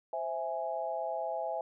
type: chord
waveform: sine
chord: C augmented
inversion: none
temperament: equal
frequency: 523.3 / 659.3 / 830.6 Hz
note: C5 / E5 / G#5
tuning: 0 / 0 / 0 cents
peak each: -39 / -35 / -37 dBFS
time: 0.13-1.61 s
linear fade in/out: 2 ms
effects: none